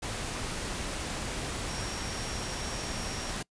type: tone in noise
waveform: sine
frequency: 5588 Hz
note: F8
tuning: in tune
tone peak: -43 dBFS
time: 1.68-3.31 s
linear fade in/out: 10 ms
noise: pink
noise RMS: -35 dBFS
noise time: 0.02-3.43 s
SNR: -11 dB
effects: noise-tail reverb RT60 0.1 s tail -24 dB re dry + resampled to 22050 Hz